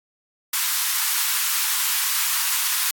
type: high-pass noise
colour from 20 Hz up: white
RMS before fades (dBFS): -22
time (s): 0.53-2.91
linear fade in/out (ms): 5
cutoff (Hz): 920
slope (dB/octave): 48
effects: AAC 64 kbps